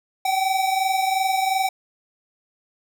square tone pair together, 761.2 / 784 Hz, F#5 / G5, +49 / 0 cents, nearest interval minor second, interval 51 cents, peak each -21 / -26 dBFS, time 0.25-1.69 s, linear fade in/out 5 ms, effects none

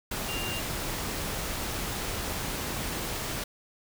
sine tone in noise, 2794 Hz, F7, in tune, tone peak -35 dBFS, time 0.28-0.6 s, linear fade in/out 5 ms, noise pink, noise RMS -33 dBFS, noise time 0.11-3.44 s, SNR -5 dB, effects none

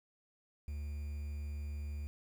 triangle tone with quantisation, 73.3 Hz, D2, 3 cents flat, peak -36 dBFS, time 0.68-2.07 s, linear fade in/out 0 ms, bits 10, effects none

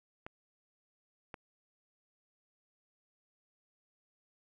clicks, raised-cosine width 0.5 ms, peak -28 dBFS, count 2, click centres 0.265 / 1.342 s, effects 11-bit

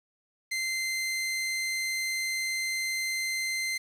sawtooth tone, 2077 Hz, C7, 13 cents flat, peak -25 dBFS, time 0.51-3.78 s, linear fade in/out 10 ms, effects low-pass 11000 Hz 12 dB/octave + 9-bit

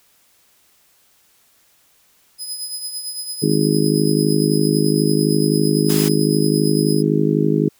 20% pulse tone with tremolo, 5040 Hz, D#8, 21 cents sharp, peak -18 dBFS, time 2.38-7.03 s, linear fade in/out 50 ms, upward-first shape triangle, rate 8.9 Hz, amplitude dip 60%
harmonic tone, 51.91 Hz, G#1, in tune, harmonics 3 / 4 / 5 / 6 / 7 / 8, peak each -19 / -21 / -22 / -20 / -24 / -21 dBFS, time 3.42-7.69 s, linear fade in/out 10 ms
white noise, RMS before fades -25 dBFS, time 5.89-6.09 s, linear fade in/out 10 ms
effects white hiss -57 dBFS RMS until 7.79 s

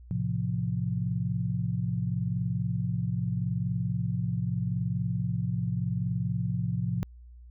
sine chord, F major, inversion first, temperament equal, 110 / 130.81 / 174.61 Hz, A2 / C3 / F3, 0 / 0 / 0 cents, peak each -31 dBFS, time 0.11-7.03 s, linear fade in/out 0 ms, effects added 60 Hz sine -46 dBFS peak until 7.5 s

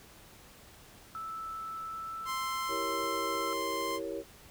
sine tone with pitch glide, 1316 to 1329.8 Hz, E6 to E6, -3 to +15 cents, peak -37 dBFS, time 1.15-3.53 s, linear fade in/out 0 ms, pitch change +18 cents, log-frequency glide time 1.84-2.56 s
sawtooth tone, 1046.5 Hz, C6, in tune, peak -30 dBFS, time 2.25-4 s, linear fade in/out 50 ms
sine chord, E diminished seventh, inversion none, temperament equal, 329.6 / 392 / 466.2 / 554.4 Hz, E4 / G4 / Bb4 / Db5, 0 / 0 / 0 / 0 cents, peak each -40 dBFS, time 2.68-4.24 s, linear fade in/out 50 ms
effects pink hiss -55 dBFS RMS until 4.5 s

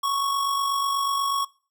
square tone with amplitude modulation, 1108.7 Hz, C#6, in tune, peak -21 dBFS, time 0.03-1.45 s, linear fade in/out 10 ms, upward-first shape sine, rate 48.2 Hz, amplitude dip 40%, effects noise-tail reverb RT60 0.4 s tail -22 dB re dry

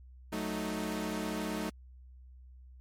sawtooth chord, D# diminished, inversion first, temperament equal, 185 / 220 / 311.1 Hz, F#3 / A3 / D#4, 0 / 0 / 0 cents, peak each -35 / -33 / -34 dBFS, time 0.32-1.7 s, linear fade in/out 10 ms, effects added 63 Hz sine -50 dBFS peak until 2.8 s + MP3 64 kbps

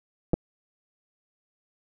clicks, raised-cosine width 2 ms, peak -10 / -10 dBFS, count 2, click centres 0.334 / 0.34 s, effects none

